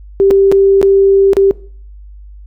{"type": "tone with dropouts", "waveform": "sine", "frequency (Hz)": 392, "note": "G4", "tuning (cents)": 0, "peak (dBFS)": -5, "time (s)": [0.2, 1.51], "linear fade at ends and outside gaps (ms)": 0, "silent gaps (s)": [[0.306, 0.31], [0.516, 0.523], [0.815, 0.828], [1.333, 1.368]], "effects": ["noise-tail reverb RT60 0.5 s tail -20 dB re dry", "added 50 Hz sine -31 dBFS peak until 2.46 s"]}